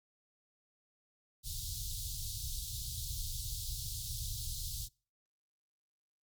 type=band-stop noise; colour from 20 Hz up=pink; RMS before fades=-40 dBFS; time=1.43-4.89 s; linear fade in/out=50 ms; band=130 to 3600 Hz; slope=48 dB/octave; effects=noise-tail reverb RT60 0.4 s tail -26 dB re dry + Opus 48 kbps